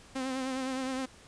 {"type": "tone with vibrato", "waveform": "sawtooth", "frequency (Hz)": 261.6, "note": "C4", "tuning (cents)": 0, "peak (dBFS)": -28, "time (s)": [0.15, 1.06], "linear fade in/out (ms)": 10, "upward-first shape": "triangle", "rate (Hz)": 9.7, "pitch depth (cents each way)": 48, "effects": ["pink hiss -55 dBFS RMS until 1.27 s", "resampled to 22050 Hz"]}